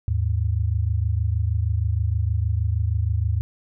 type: tone pair together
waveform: sine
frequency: 78.8 / 105.19 Hz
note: D#2 / G#2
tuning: +23 / +23 cents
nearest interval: perfect fourth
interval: 500 cents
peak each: -22 dBFS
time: 0.08-3.41 s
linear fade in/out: 0 ms
effects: none